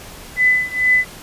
sine tone with tremolo, 2005 Hz, B6, 26 cents sharp, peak -9 dBFS, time 0.36-1.05 s, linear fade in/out 50 ms, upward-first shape triangle, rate 2.2 Hz, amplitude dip 95%, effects pink hiss -37 dBFS RMS until 1.22 s + resampled to 32000 Hz

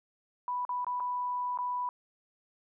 sine tone with dropouts, 987.8 Hz, B5, in tune, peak -30 dBFS, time 0.48-1.89 s, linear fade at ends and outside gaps 1 ms, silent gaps 0.651-0.692 / 0.846-0.867 / 0.999-1.004 / 1.575-1.587 s, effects none

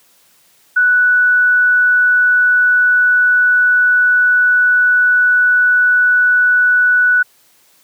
sine tone, 1480 Hz, F#6, in tune, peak -8 dBFS, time 0.76-7.23 s, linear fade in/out 10 ms, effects white hiss -52 dBFS RMS until 7.83 s + high-pass 100 Hz 12 dB/octave

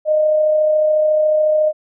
sine tone with amplitude modulation, 615 Hz, D#5, 20 cents flat, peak -10 dBFS, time 0.05-1.73 s, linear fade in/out 50 ms, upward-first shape sine, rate 34 Hz, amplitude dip 30%, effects none

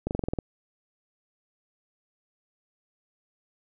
slowing click train, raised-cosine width 2 ms, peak -14 dBFS, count 8, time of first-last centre 0.07-0.388 s, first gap 39 ms, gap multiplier 1.05, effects none

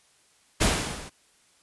pink noise with level ramp, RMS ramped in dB -19 to -43 dBFS, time 0.6-1.1 s, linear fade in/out 20 ms, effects white hiss -62 dBFS RMS until 1.62 s + resampled to 24000 Hz

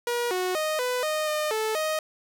sawtooth tone with pitch steps, 479.3 / 366.9 / 620 / 498.7 / 617 / 609 / 437 / 624 Hz, A#4 / F#4 / D#5 / B4 / D#5 / D#5 / A4 / D#5, +48 / -15 / -6 / +17 / -15 / -37 / -12 / +5 cents, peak -21 dBFS, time 0.07-1.99 s, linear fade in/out 2 ms, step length 240 ms, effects none

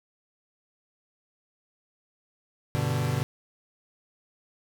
40% pulse chord, G major, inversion none, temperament equal, 98 / 123.47 / 146.83 Hz, G2 / B2 / D3, 0 / 0 / 0 cents, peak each -32 / -27 / -28 dBFS, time 2.75-3.23 s, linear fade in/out 0 ms, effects none

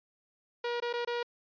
sawtooth tone with dropouts, 478 Hz, A#4, 43 cents sharp, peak -27 dBFS, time 0.64-1.23 s, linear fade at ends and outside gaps 5 ms, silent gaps 0.802-0.822 / 0.929-0.936 / 1.049-1.073 s, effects resampled to 11025 Hz

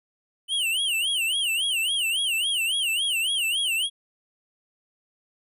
square tone with vibrato, 2960 Hz, F#7, in tune, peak -23 dBFS, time 0.48-3.9 s, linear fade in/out 50 ms, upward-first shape sine, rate 3.6 Hz, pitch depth 200 cents each way, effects resampled to 32000 Hz

